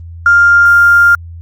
sine tone with quantisation, 1400 Hz, F6, 4 cents sharp, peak -3 dBFS, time 0.26-1.15 s, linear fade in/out 2 ms, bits 5, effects added 84 Hz sine -26 dBFS peak until 1.41 s + Opus 24 kbps

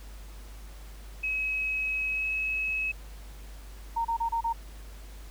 sine tone with pitch glide, 2556 to 2572 Hz, D#7 to E7, +46 to -43 cents, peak -27 dBFS, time 1.23-2.92 s, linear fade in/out 10 ms, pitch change +11 cents, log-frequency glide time 2.13-2.26 s
sine tone bursts, 922 Hz, A#5, 19 cents flat, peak -25 dBFS, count 5, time 3.96-4.53 s, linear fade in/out 10 ms, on 90 ms, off 30 ms
effects added 50 Hz sine -42 dBFS peak until 5.3 s + pink hiss -53 dBFS RMS until 5.3 s

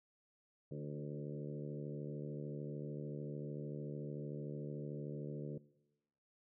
harmonic tone with a mistuned harmonic, 73.42 Hz, D2, in tune, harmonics 2 / 3 / 4 / 5 / 6 / 7 / 8, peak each -44 / -51 / -51 / -52 / -51 / -53 / -59 dBFS, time 0.71-5.58 s, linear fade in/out 5 ms, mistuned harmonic 5, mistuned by -25 cents, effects noise-tail reverb RT60 1.0 s tail -21 dB re dry

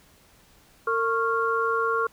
sine tone cluster, 455.7 / 1101 / 1391 Hz, A#4 / C#6 / F6, -39 / -12 / -7 cents, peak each -26 dBFS, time 0.87-2.07 s, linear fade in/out 5 ms, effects pink hiss -57 dBFS RMS until 2.12 s

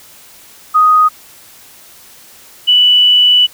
sine tone pair in turn, 1247 / 2966 Hz, D#6 / F#7, +3 / +4 cents, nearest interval octave + minor third, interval 1501 cents, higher second, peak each -5 dBFS, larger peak neither, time 0.74-1.09 / 2.67-3.47 s, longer second, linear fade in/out 20 ms, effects white hiss -40 dBFS RMS until 3.53 s

